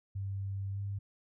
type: tone with pitch glide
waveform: sine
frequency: 98 to 99.83 Hz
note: G2 to G2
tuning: 0 to +32 cents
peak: -34 dBFS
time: 0.15-0.99 s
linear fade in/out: 10 ms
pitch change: +32 cents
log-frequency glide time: 0.72-0.79 s
effects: none